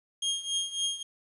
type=tone with tremolo; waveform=sawtooth; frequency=3239 Hz; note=G#7; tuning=44 cents flat; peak=-22 dBFS; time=0.22-1.03 s; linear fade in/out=5 ms; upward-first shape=triangle; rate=3.6 Hz; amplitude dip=85%; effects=resampled to 24000 Hz + 10-bit